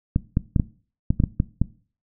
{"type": "clicks", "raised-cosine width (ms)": 5, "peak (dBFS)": -6, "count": 9, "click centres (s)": [0.161, 0.371, 0.562, 0.598, 1.105, 1.201, 1.238, 1.401, 1.616], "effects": ["noise-tail reverb RT60 0.4 s tail -19 dB re dry"]}